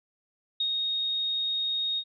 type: tone with ADSR envelope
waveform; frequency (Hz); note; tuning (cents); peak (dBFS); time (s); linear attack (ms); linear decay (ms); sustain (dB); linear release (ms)
sine; 3729; A#7; 0; -24; 0.6-2.04; 5; 75; -2; 61
effects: none